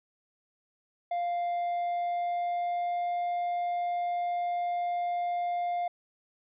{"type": "tone with pitch glide", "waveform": "triangle", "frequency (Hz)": [698.5, 703], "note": ["F5", "F5"], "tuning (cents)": [0, 11], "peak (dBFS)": -26, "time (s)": [1.11, 5.88], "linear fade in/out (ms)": 5, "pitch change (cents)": 11, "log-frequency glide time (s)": [1.52, 3.11], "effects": ["resampled to 8000 Hz"]}